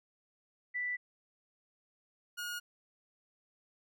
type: tone pair in turn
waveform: sine / sawtooth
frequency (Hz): 1975.5 / 1437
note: B6 / F6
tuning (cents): 0 / +49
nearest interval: tritone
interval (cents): 551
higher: first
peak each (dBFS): -33 / -34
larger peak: first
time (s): 0.74-0.97 / 2.37-2.6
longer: neither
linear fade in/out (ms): 20
effects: none